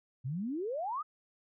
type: exponential sweep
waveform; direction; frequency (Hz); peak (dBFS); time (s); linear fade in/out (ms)
sine; up; 120 to 1301; -33; 0.24-1.03; 20
effects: none